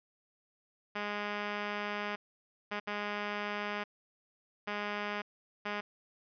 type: tone bursts at uneven times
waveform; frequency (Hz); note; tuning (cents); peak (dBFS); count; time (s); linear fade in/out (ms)
5% pulse; 206.7; G#3; -8; -23; 5; 0.95-2.16 / 2.71-2.8 / 2.87-3.84 / 4.67-5.22 / 5.65-5.81; 10
effects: resampled to 11025 Hz